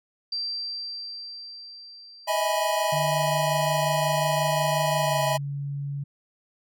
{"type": "tone with exponential decay", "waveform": "sine", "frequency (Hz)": 4701, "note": "D8", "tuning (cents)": 1, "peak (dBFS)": -26, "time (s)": [0.32, 4.28], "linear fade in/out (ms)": 5, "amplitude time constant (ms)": 860}
{"type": "chord", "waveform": "square", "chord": "E major seventh", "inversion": "third", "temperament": "equal with one note detuned", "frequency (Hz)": [622.3, 647.9, 830.6, 987.8], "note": ["D#5", "E5", "G#5", "B5"], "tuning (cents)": [0, -30, 0, 0], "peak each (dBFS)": -29, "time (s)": [2.27, 5.38], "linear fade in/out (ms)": 20}
{"type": "tone with pitch glide", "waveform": "sine", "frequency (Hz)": [150.6, 141.33], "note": ["D3", "C#3"], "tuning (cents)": [44, 34], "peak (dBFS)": -28, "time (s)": [2.92, 6.04], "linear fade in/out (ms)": 10, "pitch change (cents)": -110, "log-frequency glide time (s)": [4.99, 5.24]}
{"effects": []}